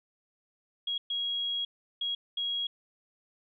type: tone bursts at uneven times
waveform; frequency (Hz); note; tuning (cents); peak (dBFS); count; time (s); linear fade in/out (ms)
sine; 3300; G#7; -12; -29; 4; 0.87-0.98 / 1.1-1.65 / 2.01-2.15 / 2.37-2.67; 5
effects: none